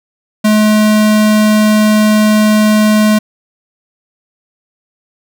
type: tone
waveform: square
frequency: 213.5 Hz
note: G#3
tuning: 48 cents sharp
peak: -7 dBFS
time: 0.44-3.19 s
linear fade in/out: 10 ms
effects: none